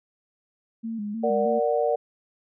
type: tone with vibrato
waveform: sine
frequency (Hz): 216.7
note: A3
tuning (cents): -26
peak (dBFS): -28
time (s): 0.83-1.6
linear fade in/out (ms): 20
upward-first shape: square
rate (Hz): 3.2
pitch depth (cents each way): 75
type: chord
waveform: sine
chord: Bb augmented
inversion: none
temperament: equal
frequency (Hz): 466.2 / 587.3 / 740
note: Bb4 / D5 / F#5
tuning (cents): 0 / 0 / 0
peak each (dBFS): -24 / -24 / -27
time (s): 1.23-1.96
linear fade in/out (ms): 10
effects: none